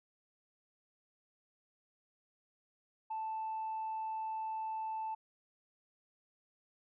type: tone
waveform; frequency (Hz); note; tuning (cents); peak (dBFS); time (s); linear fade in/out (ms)
sine; 880; A5; 0; -35; 3.1-5.15; 10
effects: tanh soft clip ceiling -33 dBFS